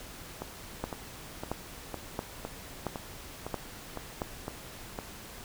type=two click trains; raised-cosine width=1 ms; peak=-17 / -21 dBFS; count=6 / 10; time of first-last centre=0.84-4.218 / 0.42-4.989 s; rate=1.48 / 1.97 Hz; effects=pink hiss -46 dBFS RMS until 5.44 s